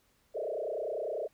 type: tone with frequency modulation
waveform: sine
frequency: 533 Hz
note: C5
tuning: 32 cents sharp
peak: -32 dBFS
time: 0.34-1.28 s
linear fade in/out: 20 ms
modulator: 30.1 Hz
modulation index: 3.9
effects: pink hiss -70 dBFS RMS until 1.33 s